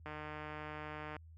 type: click train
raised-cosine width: 0.5 ms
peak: -30 dBFS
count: 169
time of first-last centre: 0.06-1.165 s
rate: 152 Hz
effects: added 81 Hz sine -52 dBFS peak until 1.37 s + high-pass 60 Hz 12 dB/octave